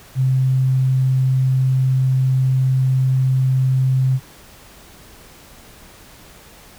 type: tone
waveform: sine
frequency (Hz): 130.81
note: C3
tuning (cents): 0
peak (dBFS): -13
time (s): 0.15-4.2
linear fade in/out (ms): 50
effects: pink hiss -44 dBFS RMS until 6.78 s